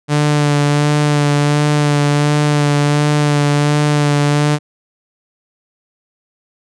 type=tone with vibrato; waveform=sawtooth; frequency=146.83 Hz; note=D3; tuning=in tune; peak=-7 dBFS; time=0.08-4.59 s; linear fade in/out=50 ms; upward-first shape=sine; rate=1.4 Hz; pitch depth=21 cents each way; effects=resampled to 22050 Hz